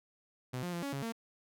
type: tone with pitch steps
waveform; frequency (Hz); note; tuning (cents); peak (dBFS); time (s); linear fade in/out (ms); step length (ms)
sawtooth; 127 / 177.1 / 171.9 / 280 / 138.5 / 228.3; B2 / F3 / F3 / C#4 / C#3 / A#3; +49 / +24 / -27 / +18 / -1 / -36; -32; 0.53-1.124; 10; 99
effects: none